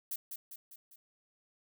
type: noise with echo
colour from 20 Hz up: violet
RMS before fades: -37 dBFS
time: 0.11-0.16 s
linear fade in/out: 5 ms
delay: 200 ms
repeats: 4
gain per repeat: -5 dB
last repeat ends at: 0.96 s
effects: none